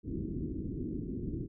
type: low-pass noise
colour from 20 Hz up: white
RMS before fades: -37 dBFS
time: 0.03-1.48 s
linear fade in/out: 50 ms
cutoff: 350 Hz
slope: 48 dB/octave
effects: none